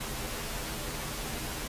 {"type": "noise with comb filter", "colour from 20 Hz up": "pink", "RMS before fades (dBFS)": -36, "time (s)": [0, 1.68], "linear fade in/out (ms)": 10, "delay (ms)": 11, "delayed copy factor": -0.9, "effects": ["resampled to 32000 Hz"]}